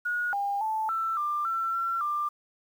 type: tone with pitch steps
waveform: sine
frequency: 1448 / 804 / 875 / 1333 / 1190 / 1345 / 1356 / 1189 Hz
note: F#6 / G5 / A5 / E6 / D6 / E6 / E6 / D6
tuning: -38 / +44 / -10 / +19 / +22 / +34 / +49 / +21 cents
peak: -26 dBFS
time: 0.05-2.29 s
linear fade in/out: 10 ms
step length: 280 ms
effects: 9-bit